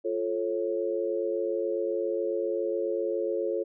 sine chord, F augmented, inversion none, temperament just, 349.2 / 436.5 / 545.7 Hz, F4 / A4 / C#5, 0 / -14 / -27 cents, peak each -31 / -30 / -31 dBFS, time 0.04-3.64 s, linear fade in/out 20 ms, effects none

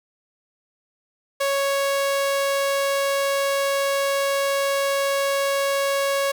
sawtooth tone, 554.4 Hz, C#5, in tune, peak -16 dBFS, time 1.4-6.32 s, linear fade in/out 10 ms, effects none

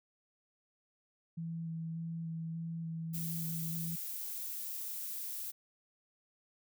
sine tone with vibrato, 164.4 Hz, E3, 4 cents flat, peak -37 dBFS, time 1.37-3.96 s, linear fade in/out 10 ms, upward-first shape square, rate 1.7 Hz, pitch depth 11 cents each way
violet noise, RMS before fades -41 dBFS, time 3.13-5.52 s, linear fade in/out 20 ms
effects none

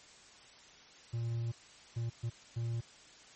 triangle tone bursts at uneven times, 116.54 Hz, A#2, in tune, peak -31 dBFS, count 4, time 1.13-1.52 / 1.96-2.1 / 2.23-2.3 / 2.56-2.81 s, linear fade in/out 10 ms, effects white hiss -57 dBFS RMS until 3.35 s + MP3 32 kbps

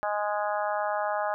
harmonic tone, 207.7 Hz, G#3, in tune, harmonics 3 / 4 / 5 / 6 / 7 / 8, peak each -30 / -30 / -36 / -35 / -38 / -39 dBFS, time 0.03-1.34 s, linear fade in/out 0 ms, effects none

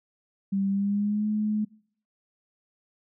sine tone with pitch glide, 196 to 212.5 Hz, G3 to G#3, 0 to +40 cents, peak -23 dBFS, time 0.52-1.65 s, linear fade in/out 10 ms, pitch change +140 cents, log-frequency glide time 0.69-1.27 s, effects noise-tail reverb RT60 0.6 s tail -24 dB re dry

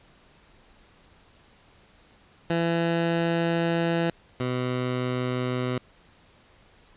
15% pulse tone pair in turn, 167.9 / 125.78 Hz, E3 / B2, +32 / +32 cents, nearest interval perfect fourth, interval 500 cents, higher first, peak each -16 / -19 dBFS, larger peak first, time 2.5-4.1 / 4.4-5.78 s, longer first, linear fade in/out 2 ms, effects pink hiss -57 dBFS RMS until 6.96 s + resampled to 8000 Hz

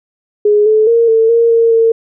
sine tone with pitch steps, 417 / 432.9 / 463.8 / 448.4 / 464.1 / 459.4 / 454.3 Hz, G#4 / A4 / A#4 / A4 / A#4 / A#4 / A#4, +7 / -28 / -9 / +33 / -8 / -25 / -45 cents, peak -6 dBFS, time 0.45-1.92 s, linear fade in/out 5 ms, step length 210 ms, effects none

